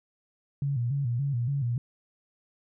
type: tone with vibrato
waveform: sine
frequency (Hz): 129.6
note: C3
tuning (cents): -16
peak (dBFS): -25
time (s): 0.62-1.78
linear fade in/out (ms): 2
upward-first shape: square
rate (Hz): 3.5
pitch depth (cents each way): 140
effects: none